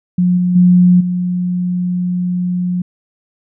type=tone with level steps; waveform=sine; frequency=179.2 Hz; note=F3; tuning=45 cents sharp; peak=-9 / -11 / -5 / -14 dBFS; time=0.18-2.82 s; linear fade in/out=5 ms; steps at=0.37 / 0.55 / 1 s; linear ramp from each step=10 ms; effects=none